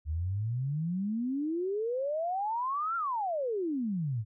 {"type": "exponential two-way sweep", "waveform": "sine", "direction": "up then down", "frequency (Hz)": [73.3, 1396.9, 101.7], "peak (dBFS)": -29, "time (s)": [0.05, 4.25], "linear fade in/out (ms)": 50, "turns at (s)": 2.96, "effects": []}